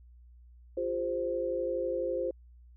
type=chord; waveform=sine; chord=F suspended second; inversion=none; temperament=equal with one note detuned; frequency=349.2 / 401.2 / 523.3 Hz; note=F4 / G4 / C5; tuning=0 / +40 / 0 cents; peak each=-35 / -37 / -31 dBFS; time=0.77-2.31 s; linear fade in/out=5 ms; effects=added 60 Hz sine -52 dBFS peak until 2.76 s